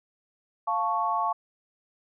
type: chord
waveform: sine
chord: F augmented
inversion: none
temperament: equal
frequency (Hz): 698.5 / 880 / 1108.7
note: F5 / A5 / C#6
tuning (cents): 0 / 0 / 0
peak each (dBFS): -30 / -28 / -27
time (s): 0.67-1.33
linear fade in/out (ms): 10
effects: none